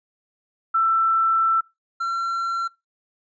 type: tone pair in turn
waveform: sine / triangle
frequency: 1334 / 1359.7 Hz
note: E6 / F6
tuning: +20 / -47 cents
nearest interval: unison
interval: 33 cents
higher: second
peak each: -16 / -20 dBFS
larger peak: first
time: 0.74-1.61 / 2-2.68 s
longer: first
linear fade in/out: 10 ms
effects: noise-tail reverb RT60 0.2 s tail -21 dB re dry + resampled to 16000 Hz